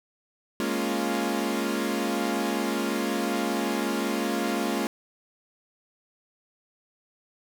sawtooth chord, Bb minor seventh, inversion third, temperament equal, 207.7 / 233.1 / 277.2 / 349.2 Hz, Ab3 / Bb3 / Db4 / F4, 0 / 0 / 0 / 0 cents, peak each -27 dBFS, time 0.6-4.87 s, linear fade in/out 0 ms, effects none

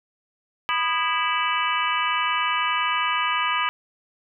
harmonic tone with a mistuned harmonic, 329.6 Hz, E4, in tune, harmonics 3 / 4 / 5 / 6 / 7 / 8 / 9, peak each -27 / -25 / -30 / -32 / -29 / -32 / -29 dBFS, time 0.69-3.69 s, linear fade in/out 0 ms, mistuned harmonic 4, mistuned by -120 cents, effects none

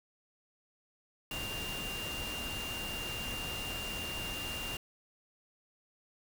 sine tone in noise, 2794 Hz, F7, in tune, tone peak -39 dBFS, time 1.31-4.77 s, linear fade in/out 2 ms, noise pink, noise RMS -41 dBFS, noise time 1.31-4.77 s, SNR -1 dB, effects none

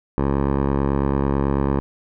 10% pulse tone with low-pass filter, 69.1 Hz, C#2, 5 cents flat, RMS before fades -20 dBFS, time 0.18-1.8 s, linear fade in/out 0 ms, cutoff 1000 Hz, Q 1.1, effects none

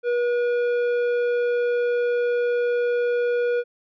sine tone with tanh clipping, 482.7 Hz, B4, 40 cents flat, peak -21 dBFS, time 0.03-3.64 s, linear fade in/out 50 ms, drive 10 dB, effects none

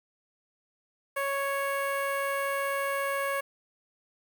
15% pulse tone with notch filter, 554.4 Hz, C#5, in tune, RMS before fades -30 dBFS, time 1.16-3.41 s, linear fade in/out 10 ms, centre 5400 Hz, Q 0.84, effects 9-bit

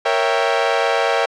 sawtooth chord, A# diminished seventh, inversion none, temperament equal, 466.2 / 554.4 / 659.3 / 784 Hz, A#4 / C#5 / E5 / G5, 0 / 0 / 0 / 0 cents, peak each -17 dBFS, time 0.05-1.26 s, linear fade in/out 10 ms, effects low-pass 4000 Hz 12 dB/octave

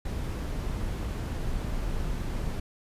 brown noise, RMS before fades -31 dBFS, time 0.05-2.6 s, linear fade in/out 5 ms, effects resampled to 32000 Hz

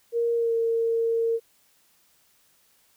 sine tone with pitch glide, 467.8 to 458.2 Hz, A#4 to A#4, +6 to -30 cents, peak -21 dBFS, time 0.12-1.4 s, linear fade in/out 50 ms, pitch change -36 cents, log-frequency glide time 0.35-0.54 s, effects white hiss -63 dBFS RMS until 2.96 s

